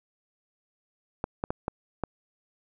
clicks, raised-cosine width 1 ms, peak -14 dBFS, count 5, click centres 1.241 / 1.439 / 1.505 / 1.681 / 2.037 s, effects none

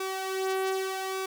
sawtooth tone with flanger, 381.1 Hz, G4, 49 cents flat, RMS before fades -31 dBFS, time 0-1.26 s, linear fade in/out 5 ms, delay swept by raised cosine 0.82 to 2.72 ms, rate 0.84 Hz, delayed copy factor +0.55, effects none

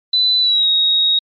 sine tone with pitch glide, 3998 to 3774 Hz, B7 to A#7, +20 to +21 cents, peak -11 dBFS, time 0.13-1.19 s, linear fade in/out 5 ms, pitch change -99 cents, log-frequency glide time 0.4-0.68 s, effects MP3 32 kbps

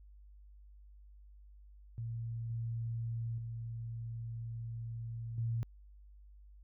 sine tone with level steps, 115.3 Hz, A#2, 19 cents flat, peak -37 / -35 / -39 / -32 dBFS, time 1.98-5.63 s, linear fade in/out 0 ms, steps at 2.5 / 3.38 / 5.38 s, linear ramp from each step 2 ms, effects added 50 Hz sine -54 dBFS peak until 6.63 s

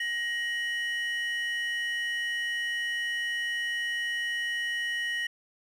triangle tone pair together, 1884 / 2960 Hz, A#6 / F#7, +18 / 0 cents, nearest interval minor sixth, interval 782 cents, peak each -27 / -33 dBFS, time 0-5.27 s, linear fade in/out 5 ms, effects tanh soft clip ceiling -21 dBFS

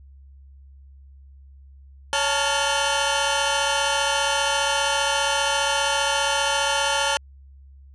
sawtooth tone cluster, 559 / 862 / 897 / 1404 / 3062 Hz, C#5 / A5 / A5 / F6 / G7, +14 / -36 / +33 / +9 / -41 cents, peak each -23 dBFS, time 2.13-7.17 s, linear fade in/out 0 ms, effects added 68 Hz sine -44 dBFS peak until 7.94 s + resampled to 22050 Hz

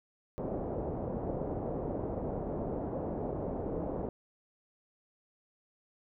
white low-pass noise, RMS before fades -36 dBFS, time 0.38-4.09 s, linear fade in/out 0 ms, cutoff 630 Hz, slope 24 dB/octave, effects none

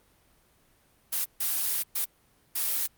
blue noise bursts at uneven times, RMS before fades -28 dBFS, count 4, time 1.12-1.25 / 1.4-1.83 / 1.95-2.05 / 2.55-2.87 s, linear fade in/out 10 ms, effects pink hiss -64 dBFS RMS until 2.97 s + Opus 32 kbps

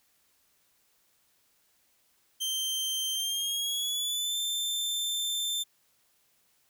sawtooth tone with pitch glide, 3136 to 3561 Hz, G7 to A7, 0 to +20 cents, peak -26 dBFS, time 2.4-5.64 s, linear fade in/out 20 ms, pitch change +220 cents, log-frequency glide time 3.13-4.38 s, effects white hiss -69 dBFS RMS until 6.69 s

